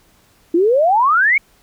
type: exponential sweep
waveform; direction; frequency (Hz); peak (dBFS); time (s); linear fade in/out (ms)
sine; up; 322.5 to 2270; -10; 0.54-1.38; 5
effects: pink hiss -54 dBFS RMS until 1.62 s